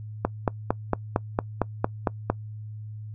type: click train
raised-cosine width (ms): 1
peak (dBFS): -7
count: 10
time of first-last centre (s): 0.25-2.3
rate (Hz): 4.39
effects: noise-tail reverb RT60 0.1 s tail -23 dB re dry + added 107 Hz sine -35 dBFS peak until 3.14 s